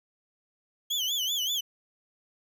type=tone with vibrato; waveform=35% pulse; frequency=3211 Hz; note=G7; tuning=41 cents sharp; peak=-25 dBFS; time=0.9-1.61 s; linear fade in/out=10 ms; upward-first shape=sine; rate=5.2 Hz; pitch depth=150 cents each way; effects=none